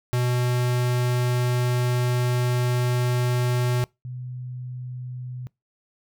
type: tone pair in turn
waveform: square / sine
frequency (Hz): 123.47 / 125.48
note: B2 / B2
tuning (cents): 0 / +28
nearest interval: unison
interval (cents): 28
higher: second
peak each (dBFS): -21 / -31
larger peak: first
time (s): 0.13-3.84 / 4.05-5.47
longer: first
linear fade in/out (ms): 0
effects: noise-tail reverb RT60 0.2 s tail -24 dB re dry